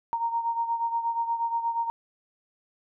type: beating tone pair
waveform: sine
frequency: 926 / 934.4 Hz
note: A#5 / A#5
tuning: -12 / +4 cents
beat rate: 8.4 Hz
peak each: -26 / -32 dBFS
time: 0.13-1.9 s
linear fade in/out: 0 ms
effects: none